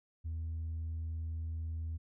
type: tone with tanh clipping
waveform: triangle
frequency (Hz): 81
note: E2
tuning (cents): -30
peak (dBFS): -36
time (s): 0.24-1.98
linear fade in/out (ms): 20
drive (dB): 6
effects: none